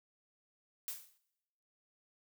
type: noise with exponential decay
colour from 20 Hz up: blue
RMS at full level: -38 dBFS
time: 0.88-1.18 s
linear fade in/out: 0 ms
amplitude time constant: 64 ms
effects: noise-tail reverb RT60 0.9 s tail -21 dB re dry